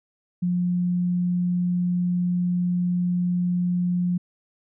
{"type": "tone", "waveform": "sine", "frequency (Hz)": 177.7, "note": "F3", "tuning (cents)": 30, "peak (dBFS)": -20, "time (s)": [0.42, 4.18], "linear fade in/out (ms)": 10, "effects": []}